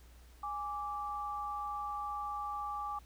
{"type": "tone pair together", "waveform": "sine", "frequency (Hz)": [826, 1168.1], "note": ["G#5", "D6"], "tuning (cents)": [-10, -10], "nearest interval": "tritone", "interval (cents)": 600, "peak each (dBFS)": [-40, -38], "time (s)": [0.43, 2.99], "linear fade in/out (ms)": 5, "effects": ["added 60 Hz sine -55 dBFS peak until 3.05 s", "pink hiss -64 dBFS RMS until 3.05 s"]}